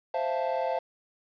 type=chord; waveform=triangle; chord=F major seventh; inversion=second; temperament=equal; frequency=523.3 / 659.3 / 698.5 / 880 Hz; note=C5 / E5 / F5 / A5; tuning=0 / 0 / 0 / 0 cents; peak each=-29 / -30 / -31 / -31 dBFS; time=0.14-0.79 s; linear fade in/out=5 ms; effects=resampled to 11025 Hz + 9-bit